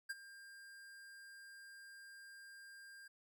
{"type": "tone with ADSR envelope", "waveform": "square", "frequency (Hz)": 1600, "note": "G6", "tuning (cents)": 35, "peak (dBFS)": -39, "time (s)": [0.09, 3.08], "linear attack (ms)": 14, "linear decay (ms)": 30, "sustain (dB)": -16, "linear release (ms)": 8, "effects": []}